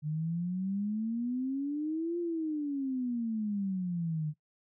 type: exponential two-way sweep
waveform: sine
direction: up then down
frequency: 148.6 to 349.2 to 148.6 Hz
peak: -30 dBFS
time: 0.02-4.34 s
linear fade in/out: 50 ms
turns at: 2.19 s
effects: noise-tail reverb RT60 0.1 s tail -19 dB re dry